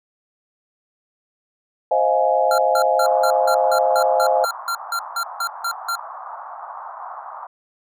sine chord, F minor seventh, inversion second, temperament just, 523.8 / 628.6 / 698.5 / 838.1 Hz, C5 / Eb5 / F5 / Ab5, +2 / +18 / 0 / +16 cents, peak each -20 dBFS, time 1.91-4.45 s, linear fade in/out 5 ms
square tone bursts, 1376 Hz, F6, 26 cents flat, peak -21 dBFS, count 15, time 2.51-5.955 s, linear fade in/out 2 ms, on 71 ms, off 170 ms
white band-pass noise, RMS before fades -34 dBFS, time 3.04-7.47 s, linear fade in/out 5 ms, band 710 to 1200 Hz, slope 48 dB/octave
effects none

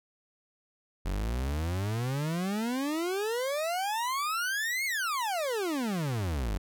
40% pulse exponential two-way sweep, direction up then down, 44.62 to 2217 to 44.62 Hz, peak -28 dBFS, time 1.05-6.58 s, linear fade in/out 10 ms, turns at 4.85 s, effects none

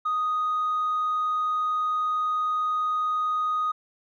triangle tone with tanh clipping, 1244.5 Hz, D#6, in tune, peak -23 dBFS, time 0.05-3.72 s, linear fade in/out 10 ms, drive 5 dB, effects none

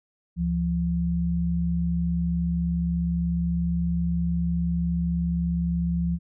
sine tone pair together, 71.99 / 171.6 Hz, D2 / F3, -34 / -30 cents, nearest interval octave + minor third, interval 1504 cents, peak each -28 / -23 dBFS, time 0.36-6.19 s, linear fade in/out 50 ms, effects none

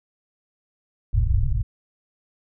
pink low-pass noise, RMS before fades -20 dBFS, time 1.13-1.63 s, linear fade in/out 10 ms, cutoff 130 Hz, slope 96 dB/octave, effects none

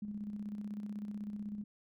sine tone with tremolo, 207.7 Hz, G#3, in tune, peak -37 dBFS, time 0.02-1.64 s, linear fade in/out 5 ms, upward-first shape square, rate 16 Hz, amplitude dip 45%, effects none

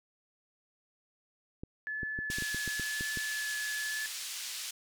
clicks, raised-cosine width 3 ms, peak -27 dBFS, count 11, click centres 1.635 / 2.032 / 2.189 / 2.301 / 2.385 / 2.423 / 2.546 / 2.677 / 2.797 / 3.009 / 3.173 s
sine tone with vibrato, 1721 Hz, A6, 39 cents flat, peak -34 dBFS, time 1.87-4.06 s, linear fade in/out 0 ms, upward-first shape sine, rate 1 Hz, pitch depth 9 cents each way
pink band-pass noise, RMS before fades -40 dBFS, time 2.3-4.71 s, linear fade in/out 5 ms, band 3200 to 10000 Hz, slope 12 dB/octave
effects none

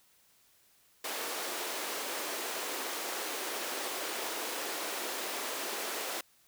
pink high-pass noise, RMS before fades -37 dBFS, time 1.04-6.21 s, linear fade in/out 5 ms, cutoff 340 Hz, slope 24 dB/octave, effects white hiss -66 dBFS RMS until 6.47 s

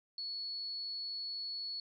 sine tone, 4396 Hz, C#8, 15 cents flat, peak -38 dBFS, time 0.18-1.8 s, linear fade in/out 2 ms, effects none

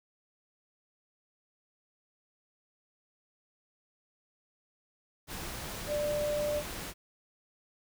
sine tone in noise, 592 Hz, D5, 14 cents sharp, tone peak -29 dBFS, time 5.87-6.63 s, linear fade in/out 50 ms, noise pink, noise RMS -40 dBFS, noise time 5.27-6.94 s, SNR +8 dB, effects none

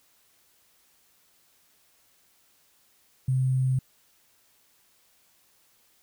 sine tone with sample-and-hold, 130 Hz, C3, 11 cents flat, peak -21 dBFS, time 3.28-3.79 s, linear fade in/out 5 ms, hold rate 8820 Hz, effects white hiss -64 dBFS RMS until 6.02 s

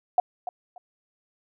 sine tone with echo, 722 Hz, F#5, 43 cents flat, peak -15 dBFS, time 0.18-0.2 s, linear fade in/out 2 ms, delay 290 ms, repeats 2, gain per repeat -13 dB, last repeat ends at 0.78 s, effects none

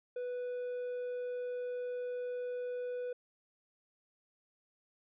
triangle tone, 493.9 Hz, B4, in tune, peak -34 dBFS, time 0.16-3.13 s, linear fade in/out 5 ms, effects resampled to 8000 Hz

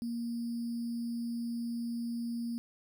sine tone with sample-and-hold, 234.7 Hz, A#3, 12 cents sharp, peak -33 dBFS, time 0.02-2.58 s, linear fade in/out 0 ms, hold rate 4900 Hz, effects none

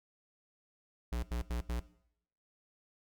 square tone bursts, 59.5 Hz, A#1, 36 cents sharp, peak -34 dBFS, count 4, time 1.12-1.8 s, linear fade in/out 5 ms, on 110 ms, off 80 ms, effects noise-tail reverb RT60 0.7 s tail -18 dB re dry

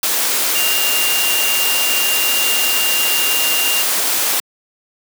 sine tone in noise, 2794 Hz, F7, in tune, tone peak -18 dBFS, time 0.55-3.82 s, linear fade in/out 2 ms, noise white, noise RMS -17 dBFS, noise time 0.03-4.4 s, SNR -4 dB, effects high-pass 300 Hz 12 dB/octave

